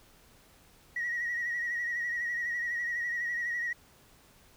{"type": "tone with vibrato", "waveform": "sine", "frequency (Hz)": 1906, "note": "A#6", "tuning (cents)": 38, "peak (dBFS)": -29, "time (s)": [0.96, 3.73], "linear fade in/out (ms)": 5, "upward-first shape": "sine", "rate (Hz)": 12, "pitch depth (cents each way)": 43, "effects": ["tanh soft clip ceiling -26 dBFS", "pink hiss -60 dBFS RMS until 4.56 s"]}